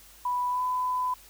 sine tone with pitch glide, 987.8 to 1003.9 Hz, B5 to B5, 0 to +28 cents, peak -25 dBFS, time 0.25-1.14 s, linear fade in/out 5 ms, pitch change +28 cents, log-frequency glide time 0.49-0.62 s, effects added 50 Hz sine -58 dBFS peak until 1.29 s + white hiss -53 dBFS RMS until 1.29 s

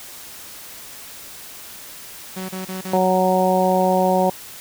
sawtooth tone bursts, 187.2 Hz, F#3, 20 cents sharp, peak -23 dBFS, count 4, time 2.36-2.976 s, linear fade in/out 10 ms, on 130 ms, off 32 ms
harmonic tone, 185.5 Hz, F#3, 5 cents sharp, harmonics 1 / 2 / 3 / 4 / 5, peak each -21 / -23 / -19 / -20 / -23 dBFS, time 2.93-4.3 s, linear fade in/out 5 ms
effects white hiss -38 dBFS RMS until 4.6 s

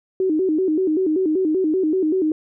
sine tone with vibrato, 341.9 Hz, F4, 37 cents flat, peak -16 dBFS, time 0.2-2.32 s, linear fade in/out 2 ms, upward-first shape square, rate 5.2 Hz, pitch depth 170 cents each way, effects none

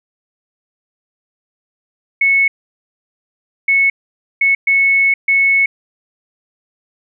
sine tone bursts at uneven times, 2202 Hz, C#7, 12 cents flat, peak -9 dBFS, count 5, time 2.21-2.48 / 3.68-3.9 / 4.41-4.55 / 4.67-5.14 / 5.28-5.66 s, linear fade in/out 5 ms, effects none

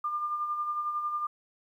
sine tone with tremolo, 1200 Hz, D6, 37 cents sharp, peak -27 dBFS, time 0.04-1.27 s, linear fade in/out 5 ms, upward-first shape sine, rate 11 Hz, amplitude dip 45%, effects 11-bit

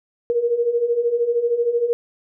sine beating tone pair, 463.9 / 476.9 Hz, A#4 / A#4, -8 / +39 cents, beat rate 13 Hz, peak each -23 / -18 dBFS, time 0.3-1.93 s, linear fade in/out 0 ms, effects none

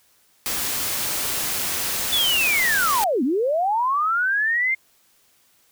white noise, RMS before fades -25 dBFS, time 0.46-3.04 s, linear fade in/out 0 ms
sine linear two-way sweep, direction down then up, 3520 to 230.9 to 2131 Hz, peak -18 dBFS, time 2.12-4.75 s, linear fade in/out 10 ms, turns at 3.23 s
effects white hiss -60 dBFS RMS until 5.71 s

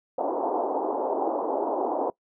white band-pass noise, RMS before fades -27 dBFS, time 0.18-2.1 s, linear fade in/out 2 ms, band 280 to 910 Hz, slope 48 dB/octave, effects noise-tail reverb RT60 0.1 s tail -22 dB re dry

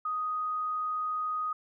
sine tone, 1247 Hz, D#6, 3 cents sharp, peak -29 dBFS, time 0.05-1.53 s, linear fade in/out 5 ms, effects none

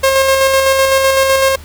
sawtooth tone with tremolo, 536 Hz, C5, 42 cents sharp, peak -4 dBFS, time 0.03-1.56 s, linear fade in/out 10 ms, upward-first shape square, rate 7.9 Hz, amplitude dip 30%, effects added 76 Hz sine -32 dBFS peak until 1.64 s + pink hiss -39 dBFS RMS until 1.64 s

